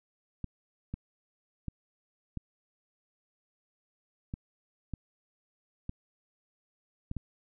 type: clicks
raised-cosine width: 5 ms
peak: -23 dBFS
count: 9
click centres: 0.443 / 0.94 / 1.683 / 2.373 / 4.339 / 4.937 / 5.894 / 7.114 / 7.167 s
effects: none